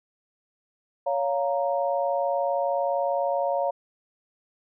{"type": "chord", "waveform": "sine", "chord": "Bb minor", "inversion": "first", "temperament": "just", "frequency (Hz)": [559.4, 699.2, 932.3], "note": ["Db5", "F5", "Bb5"], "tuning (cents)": [16, 2, 0], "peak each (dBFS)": [-25, -27, -30], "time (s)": [1.06, 3.71], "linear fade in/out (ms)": 10, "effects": []}